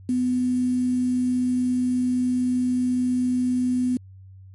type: tone with quantisation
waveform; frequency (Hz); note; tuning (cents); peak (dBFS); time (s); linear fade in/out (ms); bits
sine; 250; B3; +21; -19; 0.09-3.97; 2; 7
effects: added 95 Hz sine -42 dBFS peak until 4.54 s + MP3 48 kbps